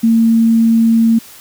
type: tone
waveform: sine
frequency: 227.4 Hz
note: A#3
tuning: 43 cents flat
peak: -7 dBFS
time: 0.03-1.19 s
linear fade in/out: 10 ms
effects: white hiss -38 dBFS RMS until 1.4 s